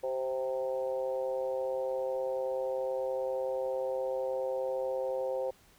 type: harmonic tone with a mistuned harmonic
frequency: 130.81 Hz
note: C3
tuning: in tune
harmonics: 3 / 4 / 5 / 6 / 7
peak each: -40 / -31 / -45 / -43 / -47 dBFS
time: 0.03-5.51 s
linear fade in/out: 10 ms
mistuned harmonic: 3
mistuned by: -26 cents
effects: pink hiss -62 dBFS RMS until 5.78 s